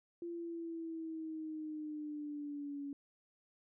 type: exponential sweep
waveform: sine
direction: down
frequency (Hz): 343.8 to 281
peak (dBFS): -40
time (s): 0.22-2.93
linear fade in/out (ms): 2
effects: none